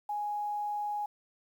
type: tone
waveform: sine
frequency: 830.6 Hz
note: G#5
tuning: in tune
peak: -31 dBFS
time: 0.09-1.06 s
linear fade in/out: 5 ms
effects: 10-bit